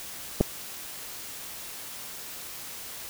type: clicks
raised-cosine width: 2 ms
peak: -16 / -6 dBFS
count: 2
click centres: 0.405 / 0.41 s
effects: white hiss -40 dBFS RMS until 3.09 s